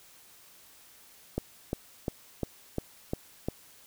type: click train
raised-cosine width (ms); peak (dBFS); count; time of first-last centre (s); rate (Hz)
2; -16; 7; 1.38-3.485; 2.85
effects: white hiss -56 dBFS RMS until 3.86 s